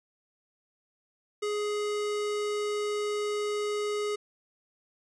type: tone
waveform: square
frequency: 416.9 Hz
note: G#4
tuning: 7 cents sharp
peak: -29 dBFS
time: 1.42-4.16 s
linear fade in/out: 10 ms
effects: resampled to 22050 Hz